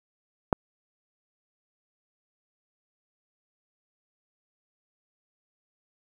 click, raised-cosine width 1 ms, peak -6 dBFS, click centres 0.528 s, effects 7-bit

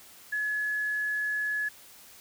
sine tone, 1700 Hz, G#6, 40 cents sharp, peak -27 dBFS, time 0.32-1.69 s, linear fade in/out 10 ms, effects white hiss -52 dBFS RMS until 2.2 s

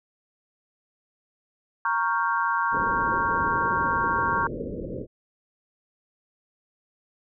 sine chord, G half-diminished seventh, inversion first, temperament equal, 932.3 / 1108.7 / 1396.9 / 1568 Hz, Bb5 / Db6 / F6 / G6, 0 / 0 / 0 / 0 cents, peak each -26 / -26 / -29 / -29 dBFS, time 1.85-4.47 s, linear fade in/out 2 ms
white low-pass noise, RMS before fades -33 dBFS, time 2.71-5.07 s, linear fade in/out 50 ms, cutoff 560 Hz, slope 96 dB/octave
effects none

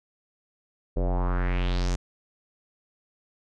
square tone with low-pass filter sweep, 44.88 Hz, F1, 48 cents sharp, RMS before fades -25 dBFS, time 0.96-1.96 s, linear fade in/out 10 ms, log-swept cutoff 490 to 7200 Hz, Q 3.1, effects none

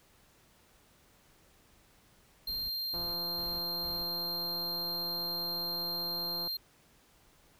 brown noise bursts, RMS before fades -48 dBFS, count 4, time 2.47-4.05 s, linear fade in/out 20 ms, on 230 ms, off 220 ms
square tone, 4185 Hz, C8, in tune, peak -34 dBFS, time 2.47-6.57 s, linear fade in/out 5 ms
click train, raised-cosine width 1 ms, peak -32 dBFS, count 609, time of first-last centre 2.94-6.475 s, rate 172 Hz
effects pink hiss -64 dBFS RMS until 7.59 s

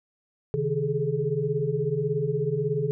sine tone cluster, 135.1 / 156.7 / 411 / 427.5 Hz, C#3 / D#3 / G#4 / A4, -44 / +13 / -18 / -50 cents, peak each -30 / -29 / -31 / -27 dBFS, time 0.54-2.91 s, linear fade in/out 0 ms, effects none

